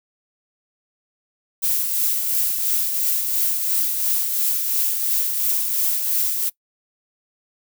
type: noise with tremolo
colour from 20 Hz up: violet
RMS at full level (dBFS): -19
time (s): 1.62-6.5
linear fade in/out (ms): 20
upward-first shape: triangle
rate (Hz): 2.9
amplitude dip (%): 45
effects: noise-tail reverb RT60 0.1 s tail -22 dB re dry